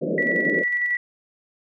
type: band-pass noise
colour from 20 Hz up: white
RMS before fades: -25 dBFS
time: 0.01-0.64 s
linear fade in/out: 20 ms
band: 160 to 600 Hz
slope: 96 dB/octave
type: tone with tremolo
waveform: sine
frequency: 1951 Hz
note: B6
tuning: 22 cents flat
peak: -19 dBFS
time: 0.18-0.97 s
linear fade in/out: 2 ms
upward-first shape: square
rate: 11 Hz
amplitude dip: 30%
effects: none